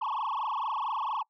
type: tone with frequency modulation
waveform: sine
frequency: 996 Hz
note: B5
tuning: 14 cents sharp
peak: -26 dBFS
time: 0.01-1.23 s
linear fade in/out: 10 ms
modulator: 24.4 Hz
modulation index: 6.1
effects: noise-tail reverb RT60 0.1 s tail -25 dB re dry + tanh soft clip ceiling -28 dBFS